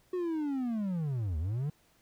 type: linear two-way sweep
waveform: triangle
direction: down then up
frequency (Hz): 370 to 73 to 154.8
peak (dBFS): -28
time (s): 0.13-1.7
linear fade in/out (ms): 5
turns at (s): 1.38
effects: pink hiss -67 dBFS RMS until 2.01 s